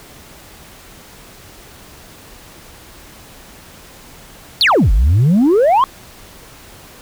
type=exponential two-way sweep; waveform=sine; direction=down then up; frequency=4699 to 43.98 to 1114 Hz; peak=-6 dBFS; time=4.61-5.84 s; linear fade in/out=0 ms; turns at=4.92 s; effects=tanh soft clip ceiling -7 dBFS + pink hiss -40 dBFS RMS until 7.01 s